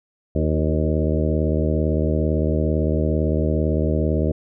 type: harmonic tone with a mistuned harmonic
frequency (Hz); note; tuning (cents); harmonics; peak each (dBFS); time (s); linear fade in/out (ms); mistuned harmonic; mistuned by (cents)
77.78; D#2; 0; 1 / 2 / 3 / 4 / 5 / 6 / 7 / 8; -21 / -24 / -26 / -27 / -28 / -29 / -29 / -30; 0.35-4.32; 5; 5; -30
effects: none